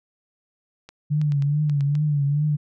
clicks, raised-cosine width 0.2 ms, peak -24 dBFS, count 7, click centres 0.89 / 1.215 / 1.321 / 1.423 / 1.697 / 1.808 / 1.953 s
sine tone with vibrato, 145.9 Hz, D3, 11 cents flat, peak -18 dBFS, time 1.1-2.57 s, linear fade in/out 20 ms, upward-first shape triangle, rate 2.4 Hz, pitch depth 81 cents each way
effects none

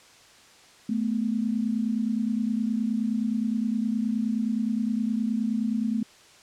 sine tone pair together, 217.3 / 246.9 Hz, A3 / B3, -21 / 0 cents, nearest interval major second, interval 221 cents, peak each -25 / -28 dBFS, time 0.89-6.03 s, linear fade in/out 5 ms, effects white hiss -53 dBFS RMS until 6.42 s + low-pass 7000 Hz 12 dB/octave

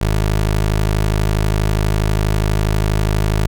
20% pulse tone, 52.3 Hz, G#1, 13 cents sharp, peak -9 dBFS, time 0.01-3.47 s, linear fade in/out 5 ms, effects none

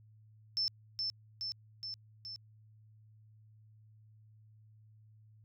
sine tone with echo, 5300 Hz, E8, 9 cents sharp, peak -30 dBFS, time 0.57-0.68 s, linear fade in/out 0 ms, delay 420 ms, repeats 4, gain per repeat -3 dB, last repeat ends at 2.36 s, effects added 108 Hz sine -58 dBFS peak until 5.44 s

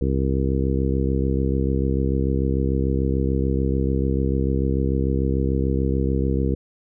harmonic tone, 66.8 Hz, C2, 36 cents sharp, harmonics 1 / 2 / 3 / 4 / 5 / 6 / 7, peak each -22 / -25 / -27 / -28 / -29 / -30 / -30 dBFS, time 0.01-6.55 s, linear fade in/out 5 ms, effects none

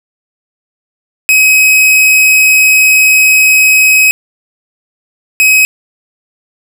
45% pulse tone bursts at uneven times, 2539 Hz, D#7, 34 cents sharp, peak -4 dBFS, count 2, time 1.29-4.11 / 5.4-5.65 s, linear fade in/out 0 ms, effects none

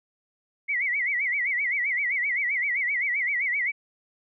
sine tone with vibrato, 2100 Hz, C7, 6 cents sharp, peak -23 dBFS, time 0.68-3.72 s, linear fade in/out 20 ms, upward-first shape sine, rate 7.7 Hz, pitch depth 160 cents each way, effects none

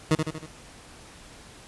20% pulse tone with echo, 156.7 Hz, D#3, 13 cents sharp, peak -13 dBFS, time 0.11-0.15 s, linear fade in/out 2 ms, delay 78 ms, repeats 4, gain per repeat -5 dB, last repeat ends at 0.462 s, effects pink hiss -48 dBFS RMS until 1.67 s + resampled to 24000 Hz

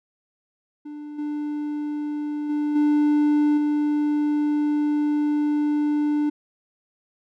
triangle tone with level steps, 296.6 Hz, D4, 17 cents sharp, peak -31 / -23 / -19 / -14 / -17 dBFS, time 0.85-6.3 s, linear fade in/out 10 ms, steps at 1.18 / 2.49 / 2.75 / 3.57 s, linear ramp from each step 10 ms, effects none

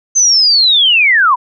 sine linear sweep, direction down, 6272 to 932.3 Hz, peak -6 dBFS, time 0.15-1.36 s, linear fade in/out 20 ms, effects none

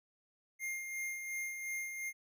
square tone with tremolo, 2118 Hz, C7, 21 cents sharp, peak -37 dBFS, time 0.59-2.13 s, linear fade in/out 50 ms, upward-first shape sine, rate 2.8 Hz, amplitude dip 45%, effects none

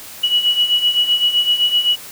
sine beating tone pair, 2924 / 2931.8 Hz, F#7 / F#7, -21 / -17 cents, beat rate 7.8 Hz, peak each -19 / -14 dBFS, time 0.23-1.96 s, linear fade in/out 10 ms, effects white hiss -35 dBFS RMS until 2.11 s

